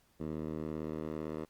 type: tone with band-pass filter sweep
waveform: 10% pulse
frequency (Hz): 77.78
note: D#2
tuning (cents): 0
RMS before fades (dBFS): -39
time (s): 0.2-1.45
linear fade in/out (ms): 5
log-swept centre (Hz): 250 to 470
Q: 0.75
effects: pink hiss -70 dBFS RMS until 1.49 s + Opus 48 kbps